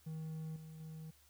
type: tone with level steps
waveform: triangle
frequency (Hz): 158.4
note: D#3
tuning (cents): +31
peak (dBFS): -39 / -47 / -44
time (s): 0.06-1.11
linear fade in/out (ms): 10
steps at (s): 0.56 / 0.8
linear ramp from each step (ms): 2
effects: added 73 Hz sine -69 dBFS peak until 1.29 s + white hiss -68 dBFS RMS until 1.29 s